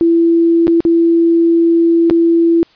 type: tone with dropouts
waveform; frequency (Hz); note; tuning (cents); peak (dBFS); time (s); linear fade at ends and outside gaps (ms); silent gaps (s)
sine; 334.7; E4; +26; -7; 0.01-2.63; 0; 0.67-0.679 / 0.805-0.851 / 2.099-2.109
effects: white hiss -49 dBFS RMS until 2.75 s + resampled to 11025 Hz

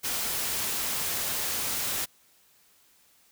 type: noise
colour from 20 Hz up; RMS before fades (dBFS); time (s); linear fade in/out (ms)
white; -30; 0.03-2.06; 20
effects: white hiss -62 dBFS RMS until 3.31 s

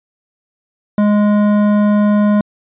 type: tone with hard clipping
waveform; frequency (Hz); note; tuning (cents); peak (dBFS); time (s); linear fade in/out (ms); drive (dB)
triangle; 207.7; G#3; 0; -11; 0.98-2.41; 2; 16
effects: resampled to 8000 Hz

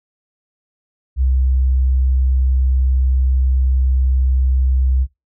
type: tone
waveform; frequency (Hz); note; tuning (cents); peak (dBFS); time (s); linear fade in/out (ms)
sine; 64.8; C2; -16; -12; 1.16-5.07; 50
effects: noise-tail reverb RT60 0.2 s tail -21 dB re dry

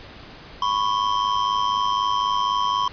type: ring-modulated tone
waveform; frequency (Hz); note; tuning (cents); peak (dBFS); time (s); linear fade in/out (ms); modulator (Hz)
square; 1046.5; C6; 0; -17; 0.62-2.88; 2; 52
effects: pink hiss -42 dBFS RMS until 2.92 s + resampled to 11025 Hz

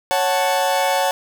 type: chord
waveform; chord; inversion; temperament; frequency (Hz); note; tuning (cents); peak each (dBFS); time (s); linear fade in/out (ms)
40% pulse; F# minor; second; equal; 554.4 / 740 / 880; C#5 / F#5 / A5; 0 / 0 / 0; -20; 0.11-1.11; 0
effects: none

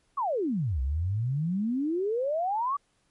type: exponential two-way sweep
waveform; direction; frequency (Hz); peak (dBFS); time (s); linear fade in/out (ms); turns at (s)
sine; down then up; 1174.7 to 62.5 to 1174.7; -25; 0.17-2.77; 10; 0.81
effects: pink hiss -70 dBFS RMS until 3.1 s + MP3 48 kbps

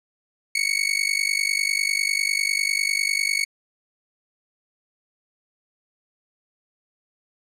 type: tone with amplitude modulation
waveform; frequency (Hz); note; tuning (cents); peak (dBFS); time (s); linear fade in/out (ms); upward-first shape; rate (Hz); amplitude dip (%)
sawtooth; 2217; C#7; 0; -13; 0.55-3.45; 5; sine; 50; 95
effects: low-pass 11000 Hz 12 dB/octave

